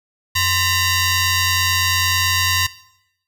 10% pulse ring-modulated tone, 949 Hz, A#5, 31 cents sharp, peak -4 dBFS, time 0.35-2.67 s, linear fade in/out 10 ms, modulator 859 Hz, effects noise-tail reverb RT60 0.8 s tail -18 dB re dry

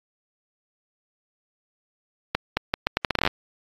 accelerating click train, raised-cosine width 0.3 ms, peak -4 dBFS, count 14, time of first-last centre 2.35-3.275 s, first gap 220 ms, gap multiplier 0.77, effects AAC 32 kbps

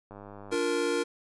click train, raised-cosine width 1 ms, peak -31 dBFS, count 45, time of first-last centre 0.11-0.546 s, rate 101 Hz
square chord, Bb major, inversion first, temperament just, 291.4 / 349.6 / 466.2 Hz, D4 / F4 / Bb4, -13 / +2 / 0 cents, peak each -34 / -32 / -29 dBFS, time 0.51-1.04 s, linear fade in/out 20 ms
effects resampled to 24000 Hz

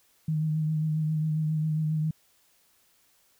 sine tone with vibrato, 155.56 Hz, D#3, in tune, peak -24 dBFS, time 0.28-2.11 s, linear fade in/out 5 ms, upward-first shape triangle, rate 7.4 Hz, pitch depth 32 cents each way, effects white hiss -65 dBFS RMS until 3.39 s

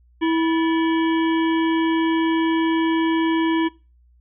harmonic tone with a mistuned harmonic, 326 Hz, E4, 19 cents flat, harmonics 1 / 3 / 5 / 7 / 9 / 10, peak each -17 / -27 / -31 / -34 / -36 / -37 dBFS, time 0.21-3.69 s, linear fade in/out 20 ms, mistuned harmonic 5, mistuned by +110 cents, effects noise-tail reverb RT60 0.3 s tail -21 dB re dry + added 60 Hz sine -52 dBFS peak until 4.2 s

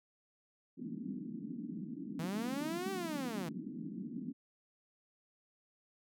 white band-pass noise, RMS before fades -43 dBFS, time 0.77-4.33 s, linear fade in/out 20 ms, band 170 to 290 Hz, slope 48 dB/octave
sawtooth linear two-way sweep, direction up then down, 155.56 to 392 to 155.56 Hz, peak -34 dBFS, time 2.19-3.49 s, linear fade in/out 5 ms, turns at 2.91 s
effects none

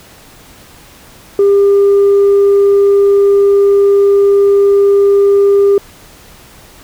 sine tone, 400 Hz, G4, 35 cents sharp, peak -3 dBFS, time 1.39-5.78 s, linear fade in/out 2 ms, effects tanh soft clip ceiling -3 dBFS + pink hiss -39 dBFS RMS until 6.83 s

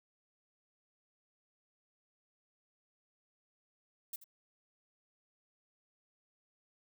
violet noise with echo, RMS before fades -41 dBFS, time 4.13-4.16 s, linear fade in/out 5 ms, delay 82 ms, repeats 1, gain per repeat -14 dB, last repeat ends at 4.242 s, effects none

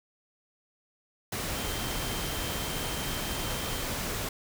sine tone in noise, 3141 Hz, G7, 3 cents sharp, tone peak -42 dBFS, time 1.55-3.85 s, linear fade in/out 5 ms, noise pink, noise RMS -33 dBFS, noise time 1.32-4.29 s, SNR -12 dB, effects none

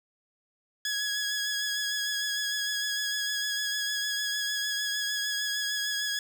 15% pulse tone with vibrato, 1674 Hz, G#6, 13 cents sharp, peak -22 dBFS, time 0.85-6.19 s, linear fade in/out 2 ms, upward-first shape triangle, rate 6.6 Hz, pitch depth 27 cents each way, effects none

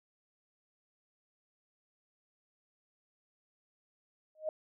sine tone with exponential growth, 623 Hz, D#5, 2 cents sharp, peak -28 dBFS, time 4.35-4.49 s, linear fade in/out 2 ms, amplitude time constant 30 ms, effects none

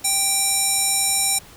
square tone with band-pass filter, 784 Hz, G5, in tune, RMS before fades -20 dBFS, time 0.04-1.39 s, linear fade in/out 10 ms, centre 8800 Hz, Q 2.4, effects pink hiss -45 dBFS RMS until 1.56 s

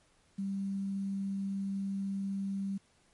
sine tone with quantisation, 196 Hz, G3, in tune, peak -32 dBFS, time 0.38-2.78 s, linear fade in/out 10 ms, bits 10, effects pink hiss -68 dBFS RMS until 3.13 s + MP3 48 kbps

